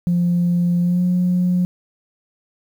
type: tone with pitch glide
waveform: sine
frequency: 174.61 to 179.62 Hz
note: F3 to F3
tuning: 0 to +49 cents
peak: -13 dBFS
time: 0.07-1.65 s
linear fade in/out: 0 ms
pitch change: +49 cents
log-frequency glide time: 0.81-1.03 s
effects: tanh soft clip ceiling -11 dBFS + 8-bit